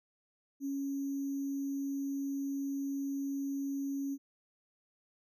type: tone with sample-and-hold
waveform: sine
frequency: 277.2 Hz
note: C#4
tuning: in tune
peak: -33 dBFS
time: 0.6-4.18 s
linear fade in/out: 50 ms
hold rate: 6300 Hz
effects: none